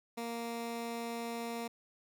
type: tone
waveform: 15% pulse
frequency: 233.1 Hz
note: A#3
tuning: in tune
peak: -31 dBFS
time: 0.17-1.68 s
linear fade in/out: 10 ms
effects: none